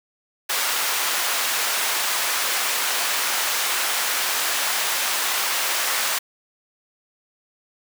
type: high-pass noise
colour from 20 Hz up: pink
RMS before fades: -23 dBFS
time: 0.49-6.19 s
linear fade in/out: 10 ms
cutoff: 1000 Hz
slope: 12 dB/octave
effects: none